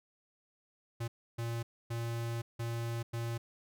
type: tone bursts at uneven times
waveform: square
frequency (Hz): 116.54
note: A#2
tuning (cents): 0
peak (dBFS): -35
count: 5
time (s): 1-1.08 / 1.38-1.63 / 1.9-2.42 / 2.59-3.03 / 3.13-3.38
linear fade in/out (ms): 10
effects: none